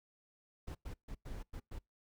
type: noise bursts at uneven times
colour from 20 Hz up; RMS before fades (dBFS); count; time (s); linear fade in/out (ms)
brown; -44; 6; 0.67-0.75 / 0.85-0.94 / 1.08-1.15 / 1.25-1.43 / 1.53-1.6 / 1.71-1.79; 10
effects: noise-tail reverb RT60 0.2 s tail -26 dB re dry